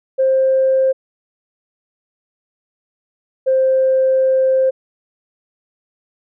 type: tone pair in turn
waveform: sine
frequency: 528 / 525.2 Hz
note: C5 / C5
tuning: +16 / +6 cents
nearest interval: unison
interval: 10 cents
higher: first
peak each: -10 dBFS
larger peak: neither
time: 0.18-0.93 / 3.46-4.71 s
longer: second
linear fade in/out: 20 ms
effects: tanh soft clip ceiling -6 dBFS